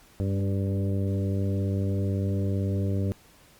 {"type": "harmonic tone with a mistuned harmonic", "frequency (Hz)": 98, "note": "G2", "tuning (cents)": 0, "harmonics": [1, 2, 3, 4, 5, 6], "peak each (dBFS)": [-25, -31, -35, -37, -39, -41], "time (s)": [0.2, 3.12], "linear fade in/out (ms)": 0, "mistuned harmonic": 3, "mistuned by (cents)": -15, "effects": ["pink hiss -56 dBFS RMS until 3.59 s", "Opus 48 kbps"]}